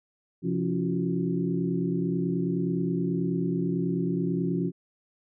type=tone cluster; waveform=sine; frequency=131.9 / 173.7 / 278.5 / 339 / 368.3 Hz; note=C3 / F3 / C#4 / E4 / F#4; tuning=+14 / -9 / +8 / +49 / -8 cents; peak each=-35 / -27 / -31 / -34 / -33 dBFS; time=0.42-4.72 s; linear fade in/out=50 ms; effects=none